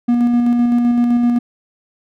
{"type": "tone with tremolo", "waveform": "triangle", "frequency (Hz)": 240, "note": "B3", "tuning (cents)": -49, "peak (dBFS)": -8, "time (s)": [0.08, 1.39], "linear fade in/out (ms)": 10, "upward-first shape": "square", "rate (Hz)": 7.8, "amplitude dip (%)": 25, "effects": []}